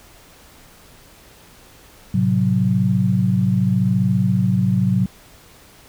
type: chord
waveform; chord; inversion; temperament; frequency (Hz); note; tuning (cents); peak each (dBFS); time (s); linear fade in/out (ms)
sine; F# diminished; first; equal; 110 / 130.81 / 185; A2 / C3 / F#3; 0 / 0 / 0; -20 / -20 / -17; 2.14-5.06; 5
effects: pink hiss -47 dBFS RMS until 5.88 s